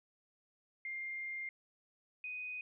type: tone pair in turn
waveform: sine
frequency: 2111 / 2495 Hz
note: C7 / D#7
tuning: +15 / +4 cents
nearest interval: minor third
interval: 289 cents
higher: second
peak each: -39 / -40 dBFS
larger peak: first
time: 0.85-1.49 / 2.24-2.61 s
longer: first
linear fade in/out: 2 ms
effects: none